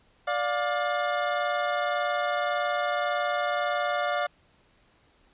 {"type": "tone pair together", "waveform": "25% pulse", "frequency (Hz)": [587.3, 709.1], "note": ["D5", "F5"], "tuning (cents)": [0, 26], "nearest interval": "minor third", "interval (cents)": 326, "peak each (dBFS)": -24, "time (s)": [0.27, 4.27], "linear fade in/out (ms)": 10, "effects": ["pink hiss -63 dBFS RMS until 5.33 s", "resampled to 8000 Hz"]}